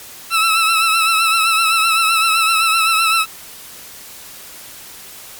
20% pulse tone with vibrato, 1318.5 Hz, E6, in tune, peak -7 dBFS, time 0.3-3.26 s, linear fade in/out 50 ms, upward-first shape triangle, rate 7.8 Hz, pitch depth 54 cents each way, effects white hiss -36 dBFS RMS until 5.39 s + MP3 96 kbps

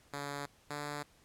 5% pulse tone pair in turn, 142.8 / 146.39 Hz, D3 / D3, -48 / -5 cents, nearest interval unison, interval 43 cents, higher second, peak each -27 dBFS, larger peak neither, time 0.13-0.46 / 0.7-1.03 s, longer neither, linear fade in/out 5 ms, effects pink hiss -65 dBFS RMS until 1.24 s + low-pass 12000 Hz 12 dB/octave

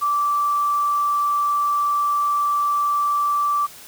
sine tone with quantisation, 1165 Hz, D6, 14 cents flat, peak -17 dBFS, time 0.01-3.67 s, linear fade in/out 20 ms, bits 7, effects white hiss -42 dBFS RMS until 3.87 s

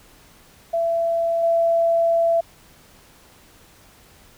sine tone with level steps, 670 Hz, E5, 28 cents sharp, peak -18 / -15 dBFS, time 0.73-2.41 s, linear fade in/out 10 ms, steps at 1.43 s, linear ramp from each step 5 ms, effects pink hiss -51 dBFS RMS until 4.37 s

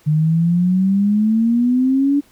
sine exponential sweep, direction up, 150 to 288.8 Hz, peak -12 dBFS, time 0.06-2.21 s, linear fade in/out 20 ms, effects pink hiss -53 dBFS RMS until 2.31 s

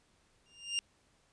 sawtooth tone with exponential growth, 2800 Hz, F7, 4 cents sharp, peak -25 dBFS, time 0.46-0.79 s, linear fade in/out 0 ms, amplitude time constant 71 ms, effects pink hiss -70 dBFS RMS until 1.32 s + resampled to 22050 Hz

